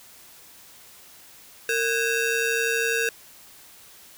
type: ring-modulated tone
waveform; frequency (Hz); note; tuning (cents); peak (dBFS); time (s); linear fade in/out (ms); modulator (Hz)
25% pulse; 1048; C6; +2; -15; 1.69-3.09; 2; 590
effects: white hiss -49 dBFS RMS until 4.17 s